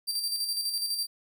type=tone with tremolo; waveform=sawtooth; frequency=4699 Hz; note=D8; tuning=in tune; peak=-24 dBFS; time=0.07-1.07 s; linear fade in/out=20 ms; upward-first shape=square; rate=12 Hz; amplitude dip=45%; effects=none